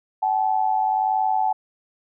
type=tone pair together; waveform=sine; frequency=758.7 / 860 Hz; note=F#5 / A5; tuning=+43 / -40 cents; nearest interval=major second; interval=217 cents; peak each=-21 dBFS; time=0.22-1.53 s; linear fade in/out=10 ms; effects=none